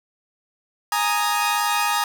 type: chord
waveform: sawtooth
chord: Ab suspended second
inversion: none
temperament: equal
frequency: 830.6 / 932.3 / 1244.5 Hz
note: Ab5 / Bb5 / Eb6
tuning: 0 / 0 / 0 cents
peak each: -20 dBFS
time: 0.92-2.04 s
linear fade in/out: 2 ms
effects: none